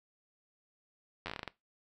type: slowing click train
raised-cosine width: 0.3 ms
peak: -22 dBFS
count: 10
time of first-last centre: 1.26-1.477 s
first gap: 10 ms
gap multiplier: 1.21
effects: noise-tail reverb RT60 0.2 s tail -19 dB re dry